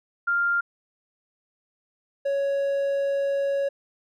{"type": "tone pair in turn", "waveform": ["sine", "triangle"], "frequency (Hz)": [1396.9, 556.3], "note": ["F6", "C#5"], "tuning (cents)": [0, 6], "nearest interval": "octave + major third", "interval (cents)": 1594, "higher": "first", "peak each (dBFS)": -20, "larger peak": "neither", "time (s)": [[0.27, 0.61], [2.25, 3.69]], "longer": "second", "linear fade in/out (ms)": 10, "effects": []}